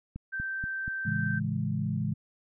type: click train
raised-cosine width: 5 ms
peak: -25 dBFS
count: 4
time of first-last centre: 0.16-0.879 s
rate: 4.17 Hz
type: tone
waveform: sine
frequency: 1559 Hz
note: G6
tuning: 10 cents flat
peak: -31 dBFS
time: 0.32-1.4 s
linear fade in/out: 20 ms
type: chord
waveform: sine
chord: A major seventh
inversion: none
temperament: equal with one note detuned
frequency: 110 / 137.71 / 164.81 / 207.7 Hz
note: A2 / C#3 / E3 / G#3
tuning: 0 / -11 / 0 / 0 cents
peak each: -33 dBFS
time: 1.05-2.14 s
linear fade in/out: 10 ms
effects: none